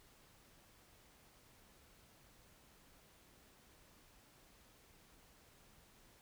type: silence
effects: pink hiss -66 dBFS RMS until 6.21 s